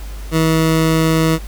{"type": "tone", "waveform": "20% pulse", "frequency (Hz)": 160.8, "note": "E3", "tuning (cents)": -43, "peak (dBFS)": -7, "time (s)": [0.31, 1.39], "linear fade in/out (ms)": 50, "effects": ["added 50 Hz sine -26 dBFS peak until 1.47 s", "pink hiss -39 dBFS RMS until 1.47 s"]}